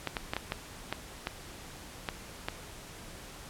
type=clicks; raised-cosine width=0.3 ms; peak=-15 dBFS; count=9; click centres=0.073 / 0.168 / 0.335 / 0.366 / 0.521 / 0.926 / 1.271 / 2.088 / 2.485 s; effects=pink hiss -47 dBFS RMS until 3.49 s + low-pass 12000 Hz 12 dB/octave